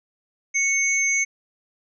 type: tone pair together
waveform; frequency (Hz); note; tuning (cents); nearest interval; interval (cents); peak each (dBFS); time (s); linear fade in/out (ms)
sine; 2210 / 6298; C#7 / G8; -6 / +7; octave + tritone; 1813; -20 / -23; 0.54-1.25; 20
effects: none